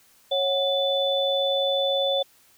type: tone cluster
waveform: sine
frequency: 549 / 737 / 3497 Hz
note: C#5 / F#5 / A7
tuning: -17 / -7 / -11 cents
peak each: -23 / -30 / -25 dBFS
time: 0.31-2.23 s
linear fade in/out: 10 ms
effects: white hiss -58 dBFS RMS until 2.57 s